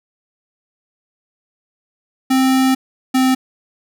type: tone pair in turn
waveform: square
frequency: 262.3 / 259.9 Hz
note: C4 / C4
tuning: +4 / -11 cents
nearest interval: unison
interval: 15 cents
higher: first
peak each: -12 dBFS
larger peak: neither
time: 2.3-2.75 / 3.14-3.35 s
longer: first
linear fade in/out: 10 ms
effects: none